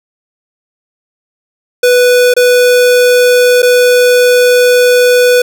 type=tone with dropouts; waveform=square; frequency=493.9 Hz; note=B4; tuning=in tune; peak=-5 dBFS; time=1.83-5.42 s; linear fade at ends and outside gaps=5 ms; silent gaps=2.339-2.365 / 3.621-3.628 s; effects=none